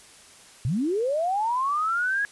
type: linear sweep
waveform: sine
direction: up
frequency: 103.83 to 1678 Hz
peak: -22 dBFS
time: 0.65-2.25 s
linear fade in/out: 0 ms
effects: white hiss -50 dBFS RMS until 2.31 s + resampled to 24000 Hz